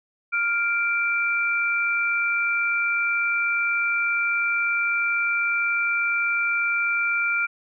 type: tone pair together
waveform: sine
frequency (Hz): 1400.8 / 2349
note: F6 / D7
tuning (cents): +5 / 0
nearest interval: major sixth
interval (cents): 895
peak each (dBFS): -23 / -23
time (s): 0.32-7.47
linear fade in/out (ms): 20
effects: none